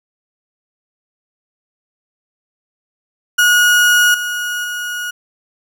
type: tone with level steps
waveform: 35% pulse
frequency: 1449 Hz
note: F#6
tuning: 37 cents flat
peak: -7 / -17 / -19 dBFS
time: 3.38-5.11 s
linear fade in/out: 10 ms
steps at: 4.14 / 4.64 s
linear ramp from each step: 5 ms
effects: none